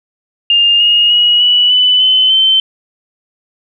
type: tone with pitch steps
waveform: sine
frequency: 2813 / 2857 / 2902 / 2948 / 2994 / 3041 / 3089 Hz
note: F7 / F7 / F#7 / F#7 / F#7 / F#7 / G7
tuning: +12 / +39 / -34 / -7 / +20 / +47 / -26 cents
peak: -6 dBFS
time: 0.5-2.6 s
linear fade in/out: 2 ms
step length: 300 ms
effects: none